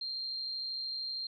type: tone with amplitude modulation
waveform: sine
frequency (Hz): 4186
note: C8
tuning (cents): 0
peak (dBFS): -33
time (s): 0.01-1.27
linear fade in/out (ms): 5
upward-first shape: sine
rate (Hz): 133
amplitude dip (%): 45
effects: none